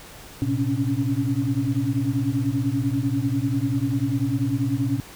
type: tone cluster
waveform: sine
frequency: 113.6 / 129.1 / 273.1 / 283.3 Hz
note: A#2 / C3 / C#4 / C#4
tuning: -44 / -23 / -26 / +38 cents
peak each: -26 dBFS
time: 0.42-5 s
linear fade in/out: 0 ms
effects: pink hiss -43 dBFS RMS until 5.15 s